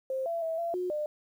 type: tone with pitch steps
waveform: sine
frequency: 527 / 673 / 651 / 678 / 362.2 / 601 Hz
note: C5 / E5 / E5 / E5 / F#4 / D5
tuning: +12 / +36 / -22 / +49 / -37 / +40 cents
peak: -29 dBFS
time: 0.1-1.06 s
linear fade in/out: 2 ms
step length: 160 ms
effects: 10-bit